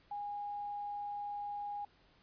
sine tone, 820 Hz, G#5, 22 cents flat, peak -38 dBFS, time 0.11-1.85 s, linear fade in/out 5 ms, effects pink hiss -67 dBFS RMS until 2.22 s + resampled to 11025 Hz

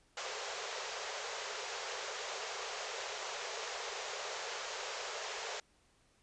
pink band-pass noise, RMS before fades -42 dBFS, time 0.17-5.6 s, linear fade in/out 2 ms, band 400 to 7400 Hz, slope 96 dB/octave, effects pink hiss -70 dBFS RMS until 6.22 s + resampled to 22050 Hz

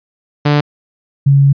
sawtooth / sine tone pair in turn, 146.83 / 139.19 Hz, D3 / C#3, 0 / +7 cents, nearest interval minor second, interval 93 cents, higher first, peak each -5 dBFS, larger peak neither, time 0.45-0.61 / 1.26-1.53 s, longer second, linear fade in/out 10 ms, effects resampled to 11025 Hz

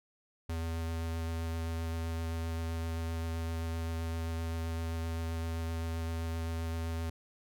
square tone with vibrato, 82.3 Hz, E2, 2 cents flat, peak -34 dBFS, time 0.49-7.1 s, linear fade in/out 5 ms, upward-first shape sine, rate 7.7 Hz, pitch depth 10 cents each way, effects none

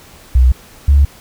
sine tone pair in turn, 63.2 / 70.67 Hz, B1 / C#2, +41 / +34 cents, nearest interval major second, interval 193 cents, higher second, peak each -4 dBFS, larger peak neither, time 0.35-0.52 / 0.88-1.05 s, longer neither, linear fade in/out 5 ms, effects tanh soft clip ceiling -1 dBFS + pink hiss -41 dBFS RMS until 1.2 s

